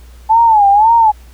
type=tone with vibrato; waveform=sine; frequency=860 Hz; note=A5; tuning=40 cents flat; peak=-5 dBFS; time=0.29-1.12 s; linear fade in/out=20 ms; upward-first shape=sine; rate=1.9 Hz; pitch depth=140 cents each way; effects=added 60 Hz sine -35 dBFS peak until 1.33 s + pink hiss -47 dBFS RMS until 1.33 s